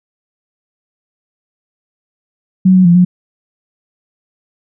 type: tone with pitch steps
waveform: sine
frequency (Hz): 186.7 / 185 / 172.7 / 179.8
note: F#3 / F#3 / F3 / F#3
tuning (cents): +16 / 0 / -19 / -49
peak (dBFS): -4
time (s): 2.65-3.05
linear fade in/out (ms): 10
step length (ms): 100
effects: none